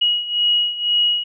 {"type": "beating tone pair", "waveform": "sine", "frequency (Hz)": [2900, 2902], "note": ["F#7", "F#7"], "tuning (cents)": [-35, -34], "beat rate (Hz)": 2, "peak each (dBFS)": [-21, -17], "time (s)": [0.01, 1.24], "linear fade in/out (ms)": 10, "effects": []}